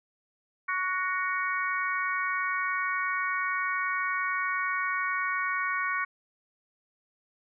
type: harmonic tone with a mistuned harmonic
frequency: 372.6 Hz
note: F#4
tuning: 12 cents sharp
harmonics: 3 / 4 / 5 / 6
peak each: -31 / -32 / -33 / -34 dBFS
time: 0.68-6.05 s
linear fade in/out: 10 ms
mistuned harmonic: 4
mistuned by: -24 cents
effects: none